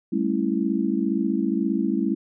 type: chord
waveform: sine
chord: A dominant seventh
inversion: third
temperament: just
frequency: 198 / 220 / 275 / 330 Hz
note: G3 / A3 / C#4 / E4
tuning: +18 / 0 / -14 / +2 cents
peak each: -26 dBFS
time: 0.12-2.15 s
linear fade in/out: 10 ms
effects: none